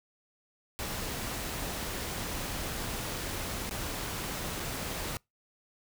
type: noise with dropouts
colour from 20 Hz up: pink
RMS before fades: -36 dBFS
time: 0.79-5.17 s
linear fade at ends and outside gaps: 0 ms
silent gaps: 3.694-3.71 / 4.597-4.601 s
effects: noise-tail reverb RT60 0.2 s tail -26 dB re dry